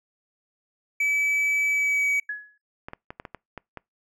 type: tone with pitch glide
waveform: triangle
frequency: 2296 to 2270 Hz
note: D7 to C#7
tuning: -40 to +41 cents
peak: -19 dBFS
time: 1-2.2 s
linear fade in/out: 5 ms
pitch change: -19 cents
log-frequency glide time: 1.69-2.09 s
type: tone with exponential decay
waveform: sine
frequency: 1688 Hz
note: G#6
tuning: 28 cents sharp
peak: -25 dBFS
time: 2.29-2.58 s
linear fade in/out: 5 ms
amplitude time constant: 63 ms
type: clicks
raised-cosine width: 0.5 ms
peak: -21 dBFS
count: 8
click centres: 2.885 / 2.934 / 3.105 / 3.199 / 3.252 / 3.347 / 3.577 / 3.773 s
effects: noise-tail reverb RT60 0.2 s tail -26 dB re dry